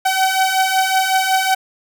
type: beating tone pair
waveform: sawtooth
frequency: 757 / 762.4 Hz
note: F#5 / G5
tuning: +39 / -48 cents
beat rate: 5.4 Hz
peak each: -15 / -12 dBFS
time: 0.05-1.55 s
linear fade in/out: 10 ms
effects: none